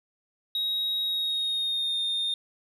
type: tone with pitch glide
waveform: sine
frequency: 3795 to 3655 Hz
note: A#7 to A#7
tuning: +30 to -35 cents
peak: -23 dBFS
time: 0.55-2.34 s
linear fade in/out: 2 ms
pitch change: -65 cents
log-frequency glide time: 1.02-1.99 s
effects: tanh soft clip ceiling -24 dBFS